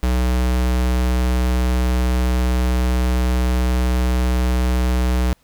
square tone, 62.2 Hz, B1, 13 cents sharp, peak -16 dBFS, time 0.03-5.33 s, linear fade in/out 0 ms, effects pink hiss -59 dBFS RMS until 5.43 s

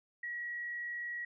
sine tone with frequency modulation, 1915 Hz, A#6, 46 cents sharp, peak -37 dBFS, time 0.23-1.25 s, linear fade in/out 5 ms, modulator 56.5 Hz, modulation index 0.31, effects none

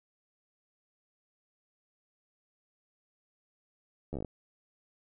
slowing click train, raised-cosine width 2 ms, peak -24 dBFS, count 8, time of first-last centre 4.13-4.247 s, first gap 12 ms, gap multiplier 1.11, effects none

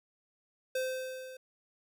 square tone with level ramp, 517 Hz, C5, 21 cents flat, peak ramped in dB -30 to -46 dBFS, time 0.75-1.37 s, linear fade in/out 5 ms, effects none

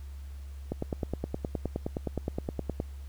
click train, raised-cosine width 2 ms, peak -17 dBFS, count 21, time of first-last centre 0.72-2.801 s, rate 9.61 Hz, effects added 69 Hz sine -39 dBFS peak until 3.08 s + pink hiss -60 dBFS RMS until 3.08 s

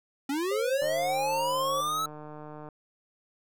square linear sweep, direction up, 266.3 to 1318.5 Hz, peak -28 dBFS, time 0.29-2.06 s, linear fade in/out 5 ms
sine tone, 535 Hz, C5, 38 cents sharp, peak -30 dBFS, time 0.51-1.81 s, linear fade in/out 5 ms
click train, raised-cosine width 1 ms, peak -30 dBFS, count 283, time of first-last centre 0.82-2.688 s, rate 151 Hz
effects none

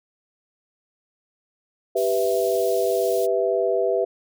sine chord, E minor, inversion first, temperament equal, 392 / 493.9 / 659.3 Hz, G4 / B4 / E5, 0 / 0 / 0 cents, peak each -23 dBFS, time 1.95-4.05 s, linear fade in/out 10 ms
white band-stop noise, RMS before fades -37 dBFS, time 1.96-3.27 s, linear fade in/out 20 ms, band 140 to 3000 Hz, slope 24 dB/octave
effects none

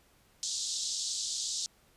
white band-pass noise, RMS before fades -35 dBFS, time 0.43-1.66 s, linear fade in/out 0 ms, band 3600 to 7700 Hz, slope 48 dB/octave, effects pink hiss -65 dBFS RMS until 1.96 s + resampled to 32000 Hz

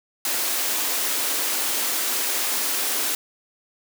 white high-pass noise, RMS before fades -24 dBFS, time 0.25-3.15 s, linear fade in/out 2 ms, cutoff 240 Hz, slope 48 dB/octave, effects none

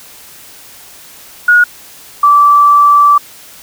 sine tone pair in turn, 1447 / 1161.8 Hz, F#6 / D6, -39 / -19 cents, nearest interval major third, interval 380 cents, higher first, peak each -3 dBFS, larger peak neither, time 1.48-1.64 / 2.23-3.18 s, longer second, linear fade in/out 5 ms, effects white hiss -36 dBFS RMS until 3.62 s

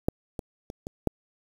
clicks, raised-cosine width 2 ms, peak -9 / -19 / -24 / -22 / -9 dBFS, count 5, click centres 0.085 / 0.392 / 0.701 / 0.869 / 1.073 s, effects 7-bit

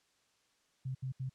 sine tone bursts, 130.81 Hz, C3, in tune, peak -35 dBFS, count 3, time 0.85-1.296 s, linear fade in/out 10 ms, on 100 ms, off 73 ms, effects white hiss -73 dBFS RMS until 1.34 s + low-pass 7000 Hz 12 dB/octave

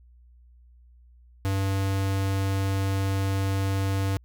square tone, 97.2 Hz, G2, 14 cents flat, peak -24 dBFS, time 1.45-4.17 s, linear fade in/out 0 ms, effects added 60 Hz sine -51 dBFS peak until 4.24 s

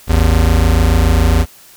square tone pair together, 54.13 / 81.1 Hz, A1 / E2, -28 / -28 cents, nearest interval perfect fifth, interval 700 cents, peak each -12 dBFS, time 0.07-1.46 s, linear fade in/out 50 ms, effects white hiss -42 dBFS RMS until 1.76 s

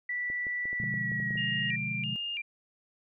sine tone with pitch glide, 1963 to 1891.8 Hz, B6 to A#6, -11 to +25 cents, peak -30 dBFS, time 0.09-1.76 s, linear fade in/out 5 ms, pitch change -64 cents, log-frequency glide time 0.78-1.41 s
clicks, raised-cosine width 2 ms, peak -33 dBFS, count 10, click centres 0.301 / 0.468 / 0.655 / 0.73 / 0.838 / 0.94 / 1.118 / 1.201 / 1.307 / 1.356 s
sine chord, B diminished seventh, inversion none, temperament equal, 123.47 / 146.83 / 174.61 / 207.7 Hz, B2 / D3 / F3 / Ab3, 0 / 0 / 0 / 0 cents, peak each -38 / -40 / -40 / -39 dBFS, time 0.8-2.16 s, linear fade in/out 0 ms
sine tone with vibrato, 2590 Hz, E7, 31 cents flat, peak -32 dBFS, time 1.37-2.42 s, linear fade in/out 10 ms, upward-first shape square, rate 1.5 Hz, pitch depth 150 cents each way
effects none

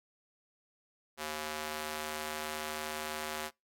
square tone with high-pass filter, 76.8 Hz, D#2, 22 cents flat, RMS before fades -39 dBFS, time 1.17-3.51 s, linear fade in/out 50 ms, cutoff 550 Hz, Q 0.53, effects noise-tail reverb RT60 0.2 s tail -26 dB re dry + AAC 64 kbps

